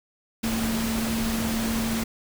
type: tone in noise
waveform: sine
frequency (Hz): 225.5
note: A3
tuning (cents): +43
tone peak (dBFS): -25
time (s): 0.43-2.04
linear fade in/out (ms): 10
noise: pink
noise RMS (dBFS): -30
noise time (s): 0.43-2.04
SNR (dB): +2
effects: none